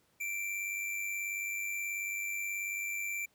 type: tone with amplitude modulation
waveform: square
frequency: 2349 Hz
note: D7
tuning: in tune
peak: -33 dBFS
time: 0.2-3.26 s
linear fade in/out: 10 ms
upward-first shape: sine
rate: 98.5 Hz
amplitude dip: 45%
effects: pink hiss -71 dBFS RMS until 3.34 s + high-pass 80 Hz 12 dB/octave